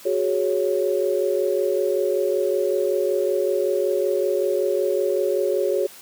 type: chord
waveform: sine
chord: F# suspended second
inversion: none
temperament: equal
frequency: 370 / 415.3 / 554.4 Hz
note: F#4 / G#4 / C#5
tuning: 0 / 0 / 0 cents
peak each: -23 dBFS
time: 0.05-5.87 s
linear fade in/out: 10 ms
effects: white hiss -44 dBFS RMS until 6.01 s + high-pass 150 Hz 12 dB/octave